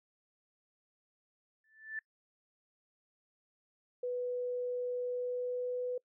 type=tone with exponential growth; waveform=sine; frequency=1760 Hz; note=A6; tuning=in tune; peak=-34 dBFS; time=1.64-1.99 s; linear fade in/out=2 ms; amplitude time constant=76 ms
type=tone with pitch glide; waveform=sine; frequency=493.9 to 496.8 Hz; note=B4 to B4; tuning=0 to +10 cents; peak=-33 dBFS; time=4.03-5.98 s; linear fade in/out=5 ms; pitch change=+10 cents; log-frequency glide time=5.05-5.84 s
effects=noise-tail reverb RT60 0.1 s tail -25 dB re dry